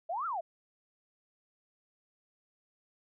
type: exponential two-way sweep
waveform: sine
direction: up then down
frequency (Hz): 622.3 to 1405 to 622.3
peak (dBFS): -32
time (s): 0.09-0.41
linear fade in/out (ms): 10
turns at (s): 0.26
effects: none